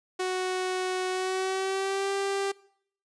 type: tone with pitch glide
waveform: sawtooth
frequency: 370 to 394.3 Hz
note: F#4 to G4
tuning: 0 to +10 cents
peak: -23 dBFS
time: 0.19-2.52 s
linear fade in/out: 10 ms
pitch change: +110 cents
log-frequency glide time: 1.1-2.11 s
effects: noise-tail reverb RT60 0.6 s tail -21 dB re dry + resampled to 22050 Hz